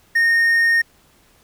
triangle tone, 1844 Hz, A#6, 19 cents flat, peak -11 dBFS, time 0.15-0.82 s, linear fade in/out 10 ms, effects pink hiss -55 dBFS RMS until 1.43 s

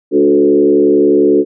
sine tone with frequency modulation, 365.1 Hz, F#4, 23 cents flat, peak -6 dBFS, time 0.11-1.45 s, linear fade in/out 50 ms, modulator 71.2 Hz, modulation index 1.3, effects none

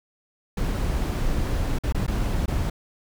brown noise with dropouts, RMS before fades -24 dBFS, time 0.57-2.7 s, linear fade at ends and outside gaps 5 ms, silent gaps 1.787-1.835 / 1.925-1.946 / 2.066-2.078 / 2.46-2.479 s, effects none

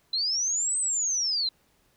sine linear two-way sweep, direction up then down, 3987 to 8310 to 3987 Hz, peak -24 dBFS, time 0.13-1.49 s, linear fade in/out 5 ms, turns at 0.78 s, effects pink hiss -66 dBFS RMS until 1.96 s

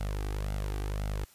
sawtooth tone with flanger, 50.6 Hz, G#1, 44 cents flat, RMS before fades -33 dBFS, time 0-1.25 s, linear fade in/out 10 ms, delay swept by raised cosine 1.4 to 2.6 ms, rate 1.9 Hz, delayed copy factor +0.6, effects white hiss -59 dBFS RMS until 1.34 s + resampled to 32000 Hz

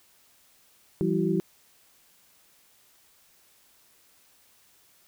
sine tone cluster, 167.1 / 193.9 / 331 / 380.3 Hz, E3 / G3 / E4 / F#4, +24 / -19 / +7 / +48 cents, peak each -28 dBFS, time 1.01-1.4 s, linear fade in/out 0 ms, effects white hiss -61 dBFS RMS until 5.07 s

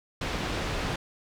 pink low-pass noise, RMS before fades -31 dBFS, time 0.21-0.96 s, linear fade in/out 5 ms, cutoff 4200 Hz, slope 12 dB/octave, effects none

